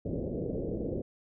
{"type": "low-pass noise", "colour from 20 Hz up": "white", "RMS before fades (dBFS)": -34, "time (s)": [0.05, 1.02], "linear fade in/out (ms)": 10, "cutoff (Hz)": 530, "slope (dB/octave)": 48, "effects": []}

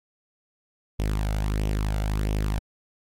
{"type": "tone with flanger", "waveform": "sawtooth", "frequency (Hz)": 51.91, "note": "G#1", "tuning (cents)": 0, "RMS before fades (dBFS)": -25, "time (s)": [0.99, 2.59], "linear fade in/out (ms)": 5, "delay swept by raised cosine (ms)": [0.33, 1.43], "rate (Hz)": 1.5, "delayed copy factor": 0.55, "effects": ["MP3 64 kbps"]}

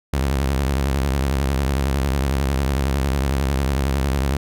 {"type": "tone with vibrato", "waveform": "sawtooth", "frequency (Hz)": 68, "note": "C#2", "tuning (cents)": -33, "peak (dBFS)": -14, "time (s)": [0.13, 4.37], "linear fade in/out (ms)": 5, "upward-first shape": "sine", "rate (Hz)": 11, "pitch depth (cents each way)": 120, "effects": []}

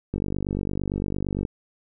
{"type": "click train", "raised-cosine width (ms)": 3, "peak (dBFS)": -14, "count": 65, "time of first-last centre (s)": [0.14, 1.451], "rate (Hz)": 48.8, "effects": []}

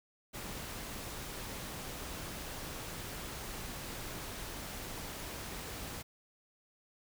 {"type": "noise", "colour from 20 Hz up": "pink", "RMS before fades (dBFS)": -43, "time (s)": [0.33, 6.03], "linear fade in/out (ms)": 20, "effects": []}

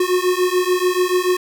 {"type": "beating tone pair", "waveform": "square", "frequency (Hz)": [360, 366.9], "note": ["F#4", "F#4"], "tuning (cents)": [-47, -15], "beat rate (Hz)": 6.9, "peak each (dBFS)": -19, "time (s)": [0, 1.37], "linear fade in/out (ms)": 5, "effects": []}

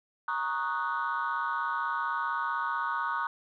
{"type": "chord", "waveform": "sine", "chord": "D# minor seventh", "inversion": "second", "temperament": "equal", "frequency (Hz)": [932.3, 1108.7, 1244.5, 1480], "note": ["A#5", "C#6", "D#6", "F#6"], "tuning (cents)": [0, 0, 0, 0], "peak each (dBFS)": -33, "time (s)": [0.28, 3.27], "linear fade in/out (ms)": 2, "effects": ["tanh soft clip ceiling -22 dBFS"]}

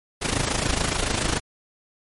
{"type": "noise with amplitude modulation", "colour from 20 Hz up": "pink", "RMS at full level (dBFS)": -21, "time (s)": [0.21, 1.4], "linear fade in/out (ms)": 20, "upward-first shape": "sine", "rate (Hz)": 27, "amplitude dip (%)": 70, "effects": ["MP3 48 kbps"]}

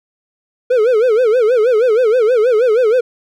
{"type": "tone with vibrato", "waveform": "triangle", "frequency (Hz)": 466.2, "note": "A#4", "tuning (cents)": 0, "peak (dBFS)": -7, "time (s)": [0.7, 3.01], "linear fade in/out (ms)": 10, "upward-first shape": "sine", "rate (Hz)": 6.3, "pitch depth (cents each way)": 180, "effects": []}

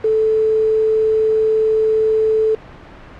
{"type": "tone with quantisation", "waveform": "sine", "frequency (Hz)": 437.7, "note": "A4", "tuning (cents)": -9, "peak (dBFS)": -12, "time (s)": [0.04, 2.55], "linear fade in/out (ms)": 5, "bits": 5, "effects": ["pink hiss -38 dBFS RMS until 3.19 s", "low-pass 2000 Hz 12 dB/octave"]}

